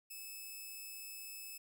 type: tone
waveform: 5% pulse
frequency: 2604 Hz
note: E7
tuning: 22 cents flat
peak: -37 dBFS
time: 0.1-1.58 s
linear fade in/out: 10 ms
effects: none

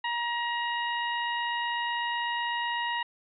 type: tone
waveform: 20% pulse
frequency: 948 Hz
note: A#5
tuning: 29 cents sharp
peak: -23 dBFS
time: 0.04-3.03 s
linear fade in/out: 5 ms
effects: resampled to 11025 Hz

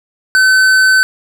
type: tone with tanh clipping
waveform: sine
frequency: 1524 Hz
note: G6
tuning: 49 cents flat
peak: -8 dBFS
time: 0.35-1.03 s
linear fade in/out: 0 ms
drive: 14 dB
effects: none

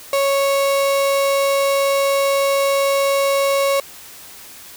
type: tone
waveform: 35% pulse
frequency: 553 Hz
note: C#5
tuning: 4 cents flat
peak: -13 dBFS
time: 0.13-3.8 s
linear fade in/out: 2 ms
effects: white hiss -39 dBFS RMS until 4.76 s

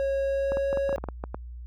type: tone with pitch glide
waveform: triangle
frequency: 547 to 552.1 Hz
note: C#5 to C#5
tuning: -23 to -7 cents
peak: -22 dBFS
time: 0-0.96 s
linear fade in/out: 0 ms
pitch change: +16 cents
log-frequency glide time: 0.24-0.69 s
type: clicks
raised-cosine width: 1 ms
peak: -18 dBFS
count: 11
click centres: 0.52 / 0.571 / 0.729 / 0.773 / 0.893 / 0.928 / 0.982 / 1.04 / 1.087 / 1.239 / 1.345 s
effects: added 60 Hz sine -37 dBFS peak until 1.66 s

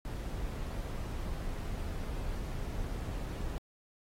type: noise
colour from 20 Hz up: brown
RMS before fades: -37 dBFS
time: 0.05-3.58 s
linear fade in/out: 0 ms
effects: AAC 48 kbps

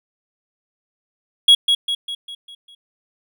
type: tone with echo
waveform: triangle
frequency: 3322 Hz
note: G#7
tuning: in tune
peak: -5 dBFS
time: 1.48-1.55 s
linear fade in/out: 5 ms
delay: 200 ms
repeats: 6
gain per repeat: -6 dB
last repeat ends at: 2.75 s
effects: none

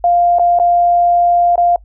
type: tone with dropouts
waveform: sine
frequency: 698.5 Hz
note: F5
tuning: in tune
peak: -8 dBFS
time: 0.04-1.76 s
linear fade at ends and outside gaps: 2 ms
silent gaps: 0.386-0.395 / 0.589-0.598 / 1.557-1.578 s
effects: noise-tail reverb RT60 0.1 s tail -24 dB re dry + added 50 Hz sine -38 dBFS peak until 1.84 s

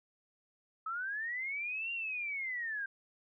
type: linear two-way sweep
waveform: sine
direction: up then down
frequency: 1272 to 2788 to 1573 Hz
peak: -35 dBFS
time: 0.86-2.86 s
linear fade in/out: 5 ms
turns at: 1.92 s
effects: none

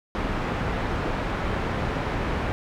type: low-pass noise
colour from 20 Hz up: pink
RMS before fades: -27 dBFS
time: 0.15-2.52 s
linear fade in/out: 0 ms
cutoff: 1900 Hz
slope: 12 dB/octave
effects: none

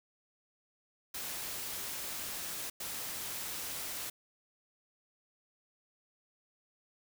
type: noise bursts at uneven times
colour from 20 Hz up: white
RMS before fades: -40 dBFS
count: 2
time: 1.14-2.7 / 2.8-4.1 s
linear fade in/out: 5 ms
effects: none

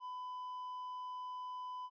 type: tone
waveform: triangle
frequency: 1002 Hz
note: B5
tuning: 25 cents sharp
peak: -40 dBFS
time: 0-1.9 s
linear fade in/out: 50 ms
effects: resampled to 11025 Hz

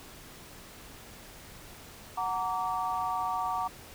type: chord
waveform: sine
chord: Gb augmented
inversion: none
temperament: just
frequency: 740 / 925 / 1156.2 Hz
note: Gb5 / Bb5 / D6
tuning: 0 / -14 / -27 cents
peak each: -33 dBFS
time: 2.17-3.68 s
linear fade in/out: 10 ms
effects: pink hiss -49 dBFS RMS until 3.94 s

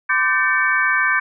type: tone cluster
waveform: sine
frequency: 1022 / 1176 / 1552 / 1780 / 2261 Hz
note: C6 / D6 / G6 / A6 / C#7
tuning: -41 / +2 / -18 / +20 / +34 cents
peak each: -26 / -23 / -18 / -20 / -23 dBFS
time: 0.09-1.2 s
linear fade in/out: 10 ms
effects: none

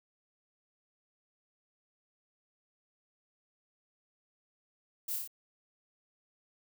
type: noise with echo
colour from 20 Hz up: violet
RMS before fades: -37 dBFS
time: 5.08-5.16 s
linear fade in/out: 5 ms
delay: 29 ms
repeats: 4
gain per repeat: -2 dB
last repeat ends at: 5.276 s
effects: none

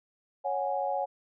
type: chord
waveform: sine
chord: C# suspended fourth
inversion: none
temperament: equal with one note detuned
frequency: 554.4 / 735.7 / 830.6 Hz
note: C#5 / F#5 / G#5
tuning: 0 / -10 / 0 cents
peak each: -32 dBFS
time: 0.44-1.06 s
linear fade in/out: 20 ms
effects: none

